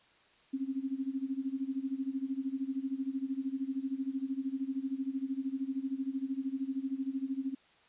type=tone with tremolo; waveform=sine; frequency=268.3 Hz; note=C4; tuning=44 cents sharp; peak=-29 dBFS; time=0.53-7.55 s; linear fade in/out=10 ms; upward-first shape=sine; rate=13 Hz; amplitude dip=85%; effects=white hiss -64 dBFS RMS until 7.88 s + resampled to 8000 Hz